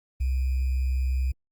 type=tone with sample-and-hold; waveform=sine; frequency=64.7 Hz; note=C2; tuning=19 cents flat; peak=-22 dBFS; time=0.2-1.32 s; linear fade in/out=10 ms; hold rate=2450 Hz; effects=Opus 32 kbps